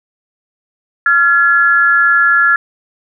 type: tone pair together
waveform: sine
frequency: 1381.9 / 1700 Hz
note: F6 / G#6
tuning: -19 / +40 cents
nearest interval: major third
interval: 359 cents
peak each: -10 dBFS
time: 1.06-2.56 s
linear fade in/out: 2 ms
effects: none